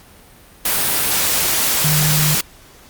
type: tone in noise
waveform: sine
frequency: 151.3 Hz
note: D#3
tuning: 48 cents flat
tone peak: -16 dBFS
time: 1.84-2.35 s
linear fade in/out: 5 ms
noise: white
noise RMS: -17 dBFS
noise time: 0.65-2.41 s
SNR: -2 dB
effects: pink hiss -45 dBFS RMS until 2.89 s + Opus 48 kbps